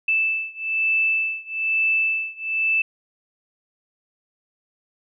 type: beating tone pair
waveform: sine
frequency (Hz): 2637 / 2638.1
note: E7 / E7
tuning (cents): 0 / +1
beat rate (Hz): 1.1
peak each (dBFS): -22 / -23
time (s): 0.08-2.82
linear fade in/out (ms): 5
effects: none